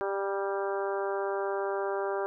harmonic tone with a mistuned harmonic, 197.4 Hz, G3, 12 cents sharp, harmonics 2 / 3 / 4 / 5 / 6 / 7 / 8, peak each -31 / -35 / -37 / -39 / -41 / -42 / -43 dBFS, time 0.01-2.26 s, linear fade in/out 0 ms, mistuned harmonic 5, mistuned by -27 cents, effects none

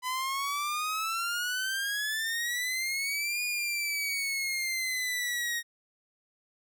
sawtooth exponential two-way sweep, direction up then down, 1000 to 2451 to 1868 Hz, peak -26 dBFS, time 0.02-5.63 s, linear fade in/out 50 ms, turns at 3.43 s, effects none

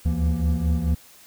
triangle tone cluster, 72.5 / 77.1 / 167.6 / 236.2 Hz, D2 / D#2 / E3 / A#3, -22 / -15 / +29 / +23 cents, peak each -22 / -21 / -24 / -29 dBFS, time 0.05-0.95 s, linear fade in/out 10 ms, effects white hiss -50 dBFS RMS until 1.26 s

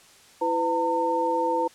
sine tone cluster, 332.1 / 503 / 908 Hz, E4 / B4 / A#5, +13 / +32 / -46 cents, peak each -29 / -26 / -24 dBFS, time 0.41-1.68 s, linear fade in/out 10 ms, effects white hiss -53 dBFS RMS until 1.74 s + low-pass 9000 Hz 12 dB/octave

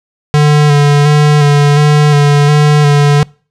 square tone with vibrato, 146.83 Hz, D3, in tune, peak -5 dBFS, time 0.34-3.23 s, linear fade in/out 0 ms, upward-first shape square, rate 1.4 Hz, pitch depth 23 cents each way, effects noise-tail reverb RT60 0.4 s tail -26 dB re dry + low-pass 7000 Hz 12 dB/octave

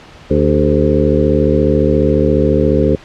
harmonic tone with a mistuned harmonic, 74.4 Hz, D2, 23 cents sharp, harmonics 1 / 2 / 3 / 4 / 5 / 6 / 7, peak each -17 / -17 / -17 / -17 / -17 / -17 / -17 dBFS, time 0.3-2.96 s, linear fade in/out 10 ms, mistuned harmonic 5, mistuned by +79 cents, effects pink hiss -38 dBFS RMS until 3.04 s + low-pass 4000 Hz 12 dB/octave

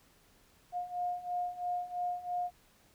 sine beating tone pair, 711 / 714 Hz, F5 / F5, +31 / +38 cents, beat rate 3 Hz, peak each -38 / -35 dBFS, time 0.72-2.51 s, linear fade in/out 50 ms, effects pink hiss -65 dBFS RMS until 2.94 s

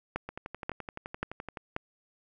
two click trains, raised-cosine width 0.5 ms, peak -23 / -16 dBFS, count 16 / 4, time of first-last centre 0.29-1.572 / 0.16-1.764 s, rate 11.7 / 1.87 Hz, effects none

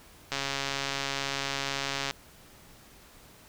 click train, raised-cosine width 0.2 ms, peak -13 dBFS, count 248, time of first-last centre 0.32-2.11 s, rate 138 Hz, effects pink hiss -54 dBFS RMS until 3.48 s

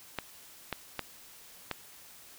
clicks, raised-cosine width 0.3 ms, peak -16 dBFS, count 4, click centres 0.187 / 0.727 / 0.993 / 1.713 s, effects white hiss -53 dBFS RMS until 2.38 s

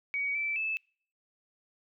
sine tone with pitch steps, 2256 / 2324 / 2619 Hz, C#7 / D7 / E7, +30 / -19 / -12 cents, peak -29 dBFS, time 0.14-0.77 s, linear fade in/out 0 ms, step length 210 ms, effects noise-tail reverb RT60 0.5 s tail -26 dB re dry

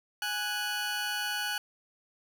20% pulse tone pair together, 829.3 / 1480 Hz, G#5 / F#6, -3 / 0 cents, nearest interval minor seventh, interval 1003 cents, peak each -31 / -27 dBFS, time 0.22-1.58 s, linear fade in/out 2 ms, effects none

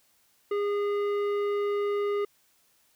sine tone with tanh clipping, 408.8 Hz, G#4, 27 cents flat, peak -27 dBFS, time 0.51-2.25 s, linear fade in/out 5 ms, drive 12 dB, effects white hiss -66 dBFS RMS until 2.95 s

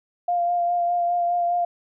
sine tone with vibrato, 698.5 Hz, F5, in tune, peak -19 dBFS, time 0.28-1.65 s, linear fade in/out 5 ms, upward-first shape sine, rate 4.9 Hz, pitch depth 18 cents each way, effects none

